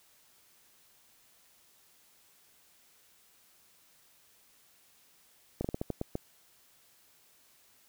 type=slowing click train; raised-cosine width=2 ms; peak=-19 dBFS; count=8; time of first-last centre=5.61-6.154 s; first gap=35 ms; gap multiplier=1.26; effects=white hiss -64 dBFS RMS until 7.88 s